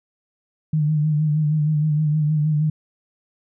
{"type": "tone with vibrato", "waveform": "sine", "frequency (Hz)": 152.2, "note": "D#3", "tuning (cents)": -38, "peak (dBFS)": -16, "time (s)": [0.73, 2.7], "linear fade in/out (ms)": 5, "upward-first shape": "sine", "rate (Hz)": 6.4, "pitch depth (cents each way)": 45, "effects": []}